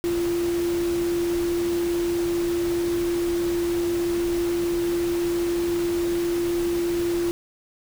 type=tone in noise; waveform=sine; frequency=344.4 Hz; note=F4; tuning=24 cents flat; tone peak=-21 dBFS; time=0.04-7.31 s; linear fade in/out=0 ms; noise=pink; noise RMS=-35 dBFS; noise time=0.04-7.31 s; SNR=+11 dB; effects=none